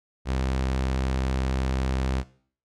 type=tone; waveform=sawtooth; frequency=65.41 Hz; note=C2; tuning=in tune; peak=-20 dBFS; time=0.25-2.24 s; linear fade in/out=50 ms; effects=noise-tail reverb RT60 0.5 s tail -18 dB re dry + low-pass 7000 Hz 12 dB/octave